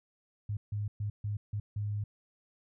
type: tone bursts at uneven times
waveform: sine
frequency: 103.83 Hz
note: G#2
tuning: in tune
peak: -31 dBFS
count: 6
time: 0.49-0.57 / 0.72-0.88 / 1-1.1 / 1.24-1.37 / 1.53-1.6 / 1.76-2.04 s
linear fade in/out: 5 ms
effects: none